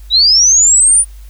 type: linear sweep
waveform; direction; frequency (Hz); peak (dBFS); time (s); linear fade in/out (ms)
sine; up; 3753 to 9570; -5; 0.1-1.05; 50
effects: added 50 Hz sine -30 dBFS peak until 1.29 s + white hiss -48 dBFS RMS until 1.29 s